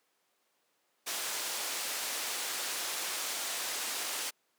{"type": "low-pass noise", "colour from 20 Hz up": "white", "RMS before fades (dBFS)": -36, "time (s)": [1.06, 4.31], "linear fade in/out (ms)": 20, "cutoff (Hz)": 9400, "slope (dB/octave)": 12, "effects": ["pink hiss -74 dBFS RMS until 4.58 s", "high-pass 400 Hz 12 dB/octave"]}